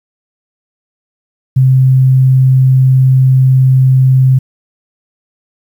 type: tone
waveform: sine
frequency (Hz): 130.81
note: C3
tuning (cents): 0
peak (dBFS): -4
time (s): 1.56-4.39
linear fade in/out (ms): 10
effects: 7-bit